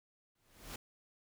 pink noise with exponential growth, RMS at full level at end -42 dBFS, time 0.35-0.76 s, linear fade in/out 5 ms, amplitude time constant 87 ms, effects none

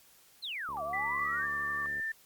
sine exponential two-way sweep, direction down then up, 4328 to 627 to 1700 Hz, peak -35 dBFS, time 0.42-1.47 s, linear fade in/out 20 ms, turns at 0.83 s
click train, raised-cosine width 2 ms, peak -38 dBFS, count 95, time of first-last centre 0.69-1.997 s, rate 71.9 Hz
sine tone with vibrato, 1159 Hz, D6, 23 cents flat, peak -37 dBFS, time 0.77-1.86 s, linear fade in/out 0 ms, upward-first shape sine, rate 12 Hz, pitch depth 27 cents each way
sine tone with pitch glide, 1982 to 1786.3 Hz, B6 to A6, +6 to +26 cents, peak -32 dBFS, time 0.93-2.12 s, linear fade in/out 5 ms, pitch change -180 cents, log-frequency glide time 1.23-1.49 s
effects white hiss -61 dBFS RMS until 2.25 s + Opus 48 kbps

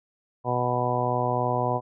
harmonic tone, 123.47 Hz, B2, in tune, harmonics 1 / 2 / 3 / 4 / 5 / 6 / 7 / 8, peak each -29 / -34 / -33 / -31 / -30 / -29 / -34 / -29 dBFS, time 0.44-1.81 s, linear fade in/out 50 ms, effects none

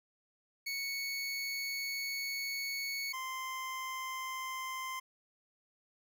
25% pulse tone pair in turn, 2217 / 1042.1 Hz, C#7 / C6, 0 / -7 cents, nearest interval octave + minor second, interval 1307 cents, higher first, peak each -32 / -34 dBFS, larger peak first, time 0.66-3.13 / 3.13-5 s, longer first, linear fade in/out 10 ms, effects none

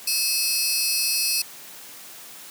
20% pulse tone cluster, 2592 / 4341 / 4873 / 5590 / 5800 Hz, E7 / C#8 / D#8 / F8 / F#8, -30 / -37 / -37 / +1 / -35 cents, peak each -23 / -20 / -20 / -27 / -25 dBFS, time 0.07-1.42 s, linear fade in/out 5 ms, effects white hiss -42 dBFS RMS until 2.5 s + high-pass 150 Hz 12 dB/octave

